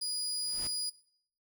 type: tone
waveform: 30% pulse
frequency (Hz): 4910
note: D#8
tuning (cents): -24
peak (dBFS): -30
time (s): 0.01-0.9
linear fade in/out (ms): 10
type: noise with exponential growth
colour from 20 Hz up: pink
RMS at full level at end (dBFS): -42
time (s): 0.3-0.67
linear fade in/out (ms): 0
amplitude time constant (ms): 80
effects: noise-tail reverb RT60 0.6 s tail -18 dB re dry